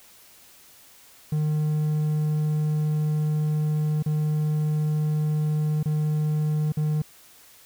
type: tone with dropouts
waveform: triangle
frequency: 152.4 Hz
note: D#3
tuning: 36 cents flat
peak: -19 dBFS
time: 1.32-7.02 s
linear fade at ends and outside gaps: 5 ms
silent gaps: 4.026-4.06 / 5.83-5.856 / 6.722-6.77 s
effects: white hiss -52 dBFS RMS until 7.65 s